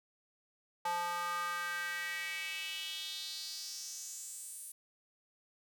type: tone with high-pass filter sweep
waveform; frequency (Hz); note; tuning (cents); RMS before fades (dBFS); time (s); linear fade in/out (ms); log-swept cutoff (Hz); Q
square; 174.2; F3; -4; -40; 0.85-4.72; 5; 860 to 10000; 3.9
effects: none